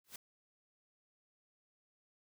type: noise with exponential growth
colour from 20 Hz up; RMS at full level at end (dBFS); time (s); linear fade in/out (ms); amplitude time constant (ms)
white; -43; 0.04-0.16; 5; 25
effects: none